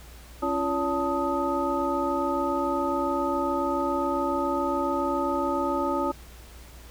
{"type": "tone cluster", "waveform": "sine", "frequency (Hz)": [275.8, 343, 569, 882, 1253], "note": ["C#4", "F4", "C#5", "A5", "D#6"], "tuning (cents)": [-9, -31, 45, 4, 12], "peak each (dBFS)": -30, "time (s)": [0.42, 6.12], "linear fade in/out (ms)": 10, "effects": ["added 59 Hz sine -45 dBFS peak until 6.9 s", "pink hiss -50 dBFS RMS until 6.9 s"]}